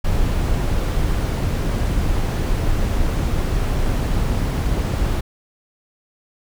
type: noise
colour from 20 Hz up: brown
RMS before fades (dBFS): -19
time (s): 0.04-5.21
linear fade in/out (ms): 10
effects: none